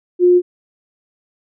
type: tone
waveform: sine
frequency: 356.9 Hz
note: F4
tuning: 38 cents sharp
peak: -7 dBFS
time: 0.19-0.42 s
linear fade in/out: 50 ms
effects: none